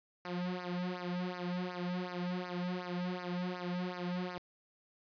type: tone with flanger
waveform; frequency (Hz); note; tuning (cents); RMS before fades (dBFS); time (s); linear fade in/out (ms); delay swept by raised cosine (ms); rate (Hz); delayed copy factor
sawtooth; 179.3; F3; +46; -38; 0.25-4.38; 0; 0.28 to 2.78; 2.7; -1
effects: resampled to 11025 Hz + 11-bit